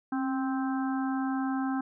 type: harmonic tone with a mistuned harmonic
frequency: 261.6 Hz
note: C4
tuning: in tune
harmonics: 1 / 3 / 4 / 5 / 6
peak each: -28 / -36 / -41 / -41 / -42 dBFS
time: 0.12-1.81 s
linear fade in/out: 5 ms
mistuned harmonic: 1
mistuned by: +38 cents
effects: none